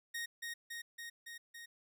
sawtooth tone with echo, 1864.7 Hz, A#6, in tune, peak -35 dBFS, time 0.14-0.26 s, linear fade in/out 10 ms, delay 280 ms, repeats 5, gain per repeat -2 dB, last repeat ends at 1.66 s, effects none

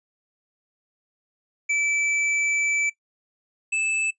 square tone pair in turn, 2315 / 2626 Hz, D7 / E7, -25 / -7 cents, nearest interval major second, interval 218 cents, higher second, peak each -21 / -22 dBFS, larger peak first, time 1.69-2.9 / 3.72-4.11 s, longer first, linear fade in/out 10 ms, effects noise-tail reverb RT60 0.1 s tail -19 dB re dry + resampled to 22050 Hz

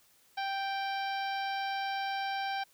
harmonic tone, 784 Hz, G5, in tune, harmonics 1 / 2 / 3 / 4 / 5 / 6 / 7, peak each -33 / -39 / -43 / -45 / -47 / -49 / -50 dBFS, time 0.37-2.64 s, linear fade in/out 10 ms, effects white hiss -65 dBFS RMS until 2.73 s

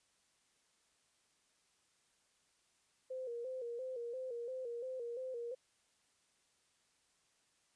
sine tone with vibrato, 493.9 Hz, B4, in tune, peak -40 dBFS, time 3.1-5.55 s, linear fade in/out 10 ms, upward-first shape square, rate 2.9 Hz, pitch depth 78 cents each way, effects white hiss -75 dBFS RMS until 7.75 s + resampled to 22050 Hz

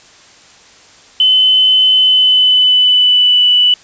sine tone with pitch glide, 3036 to 2968 Hz, F#7 to F#7, +44 to +5 cents, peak -6 dBFS, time 1.2-3.74 s, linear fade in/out 2 ms, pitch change -39 cents, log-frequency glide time 1.95-3.49 s, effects white hiss -42 dBFS RMS until 3.83 s + resampled to 16000 Hz

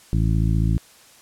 harmonic tone, 55 Hz, A1, in tune, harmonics 1 / 2 / 3 / 4 / 5 / 6, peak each -20 / -21 / -23 / -33 / -32 / -35 dBFS, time 0.13-0.78 s, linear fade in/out 0 ms, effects white hiss -50 dBFS RMS until 1.21 s + low-pass 11000 Hz 12 dB/octave

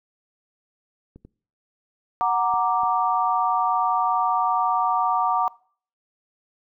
clicks, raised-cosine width 3 ms, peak -31 dBFS, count 4, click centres 1.16 / 1.25 / 2.539 / 2.834 s
sine chord, Gb augmented, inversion none, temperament equal, 740 / 932.3 / 1174.7 Hz, Gb5 / Bb5 / D6, 0 / 0 / 0 cents, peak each -23 dBFS, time 2.21-5.48 s, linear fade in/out 0 ms
effects noise-tail reverb RT60 0.5 s tail -23 dB re dry

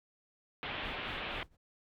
white low-pass noise, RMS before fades -40 dBFS, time 0.63-1.43 s, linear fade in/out 0 ms, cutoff 3400 Hz, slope 48 dB/octave
brown noise with tremolo, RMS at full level -46 dBFS, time 0.81-1.57 s, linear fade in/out 50 ms, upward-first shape sine, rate 4 Hz, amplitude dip 95%
effects none

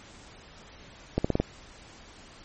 accelerating click train, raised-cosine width 2 ms, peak -10 dBFS, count 5, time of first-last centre 1.18-1.4 s, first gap 65 ms, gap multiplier 0.89, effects pink hiss -50 dBFS RMS until 2.44 s + MP3 32 kbps

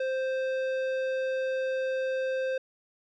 sine tone with tanh clipping, 523.3 Hz, C5, in tune, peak -29 dBFS, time 0-2.58 s, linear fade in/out 5 ms, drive 13 dB, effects none

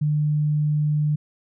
sine tone, 150 Hz, D3, 37 cents sharp, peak -18 dBFS, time 0.01-1.16 s, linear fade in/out 10 ms, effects none

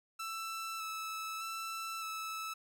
sawtooth tone with vibrato, 1318.5 Hz, E6, in tune, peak -35 dBFS, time 0.19-2.54 s, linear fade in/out 10 ms, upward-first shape square, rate 0.82 Hz, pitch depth 14 cents each way, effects none

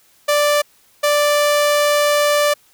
sawtooth tone pair in turn, 587.3 / 587.3 Hz, D5 / D5, 0 / 0 cents, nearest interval unison, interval 0 cents, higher neither, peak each -9 dBFS, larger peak neither, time 0.28-0.62 / 1.03-2.54 s, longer second, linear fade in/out 10 ms, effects white hiss -54 dBFS RMS until 2.73 s

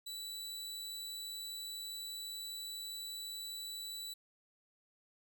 sawtooth tone, 3951 Hz, B7, in tune, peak -39 dBFS, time 0.06-4.14 s, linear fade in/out 10 ms, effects none

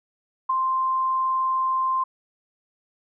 sine tone with ADSR envelope, 1046.5 Hz, C6, in tune, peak -16 dBFS, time 0.49-2.04 s, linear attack 11 ms, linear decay 4 ms, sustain -4 dB, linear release 9 ms, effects none

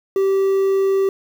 triangle tone with quantisation, 388.4 Hz, G4, 16 cents flat, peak -12 dBFS, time 0.16-1.09 s, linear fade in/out 2 ms, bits 7, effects none

